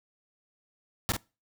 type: noise with echo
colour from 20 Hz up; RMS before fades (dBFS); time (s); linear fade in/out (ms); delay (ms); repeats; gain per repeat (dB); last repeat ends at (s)
pink; -27; 1.09-1.12; 0; 45; 1; -6; 1.165
effects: noise-tail reverb RT60 0.3 s tail -23 dB re dry